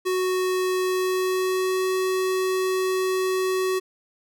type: tone with pitch glide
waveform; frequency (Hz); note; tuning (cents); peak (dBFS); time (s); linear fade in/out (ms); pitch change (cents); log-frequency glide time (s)
square; 370 to 374.3; F#4 to F#4; 0 to +20; -22; 0.05-3.8; 20; +20; 0.84-1.89
effects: none